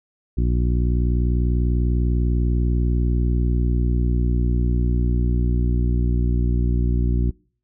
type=harmonic tone; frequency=60.1 Hz; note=B1; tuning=46 cents flat; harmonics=1 / 2 / 3 / 4 / 5 / 6; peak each=-18 / -24 / -28 / -30 / -32 / -34 dBFS; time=0.37-7.31 s; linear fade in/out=10 ms; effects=noise-tail reverb RT60 0.5 s tail -26 dB re dry